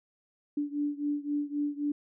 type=beating tone pair; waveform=sine; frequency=290.1 / 293.9 Hz; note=D4 / D4; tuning=-21 / +1 cents; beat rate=3.8 Hz; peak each=-31 / -33 dBFS; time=0.57-1.92 s; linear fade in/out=5 ms; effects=none